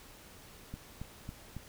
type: click train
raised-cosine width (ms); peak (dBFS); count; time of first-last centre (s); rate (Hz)
5; -28; 4; 0.74-1.566; 3.63
effects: pink hiss -54 dBFS RMS until 1.68 s